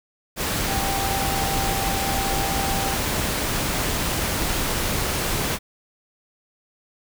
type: tone in noise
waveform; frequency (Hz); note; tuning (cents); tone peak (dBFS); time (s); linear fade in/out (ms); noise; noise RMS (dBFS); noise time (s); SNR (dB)
sine; 784; G5; 0; -27; 0.66-2.98; 50; pink; -24; 0.36-5.59; -6
effects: none